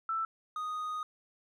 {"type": "tone pair in turn", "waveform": ["sine", "triangle"], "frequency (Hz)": [1326, 1242.2], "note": ["E6", "D#6"], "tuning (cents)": [10, -3], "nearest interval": "minor second", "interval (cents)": 113, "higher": "first", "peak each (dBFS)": [-30, -32], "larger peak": "first", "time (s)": [[0.09, 0.25], [0.56, 1.03]], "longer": "second", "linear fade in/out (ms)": 2, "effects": []}